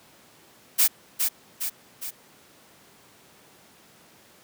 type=noise with echo; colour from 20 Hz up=blue; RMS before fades=-18 dBFS; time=0.78-0.88 s; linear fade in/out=20 ms; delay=410 ms; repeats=3; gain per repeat=-5 dB; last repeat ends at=2.11 s; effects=pink hiss -54 dBFS RMS until 4.43 s + high-pass 150 Hz 12 dB/octave